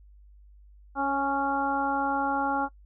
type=harmonic tone with a mistuned harmonic; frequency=277.2 Hz; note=C#4; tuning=in tune; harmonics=1 / 2 / 3 / 4 / 5; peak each=-31 / -35 / -27 / -34 / -31 dBFS; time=0.95-2.69 s; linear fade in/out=50 ms; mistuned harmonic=2; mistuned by=-15 cents; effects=noise-tail reverb RT60 0.1 s tail -21 dB re dry + added 50 Hz sine -50 dBFS peak until 2.85 s